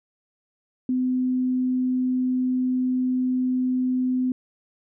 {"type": "tone", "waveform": "sine", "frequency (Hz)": 254.4, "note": "C4", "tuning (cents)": -48, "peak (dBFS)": -20, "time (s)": [0.89, 4.32], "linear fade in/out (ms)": 2, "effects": []}